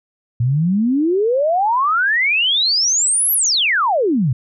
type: exponential two-way sweep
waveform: sine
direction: up then down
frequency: 114.1 to 12000 to 114.1 Hz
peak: -13 dBFS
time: 0.4-4.33 s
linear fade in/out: 5 ms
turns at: 3.33 s
effects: none